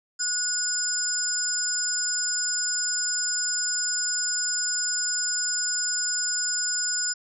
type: tone cluster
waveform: sine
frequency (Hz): 1463 / 5040 / 7190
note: F#6 / D#8 / A8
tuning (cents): -20 / +21 / +36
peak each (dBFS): -31 / -28 / -27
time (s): 0.19-7.14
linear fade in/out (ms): 20
effects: none